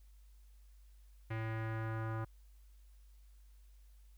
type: tone with low-pass filter sweep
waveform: square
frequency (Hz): 111.5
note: A2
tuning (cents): +23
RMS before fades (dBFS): -39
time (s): 1.3-2.25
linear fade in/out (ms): 10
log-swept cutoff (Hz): 2100 to 1300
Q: 2.6
effects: added 50 Hz sine -57 dBFS peak until 4.17 s + white hiss -75 dBFS RMS until 4.17 s